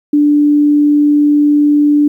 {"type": "tone", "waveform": "sine", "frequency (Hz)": 293.7, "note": "D4", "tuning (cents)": 0, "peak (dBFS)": -6, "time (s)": [0.13, 2.08], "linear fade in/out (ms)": 5, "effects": ["8-bit"]}